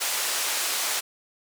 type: band-pass noise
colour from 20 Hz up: white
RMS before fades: -27 dBFS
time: 0-1.01 s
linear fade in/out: 20 ms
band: 550 to 10000 Hz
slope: 12 dB/octave
effects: none